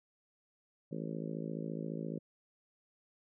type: harmonic tone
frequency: 54.5 Hz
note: A1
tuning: 16 cents flat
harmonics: 3 / 4 / 5 / 6 / 7 / 8 / 9 / 10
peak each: -41 / -43 / -45 / -47 / -48 / -49 / -50 / -51 dBFS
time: 0.91-2.19 s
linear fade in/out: 10 ms
effects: none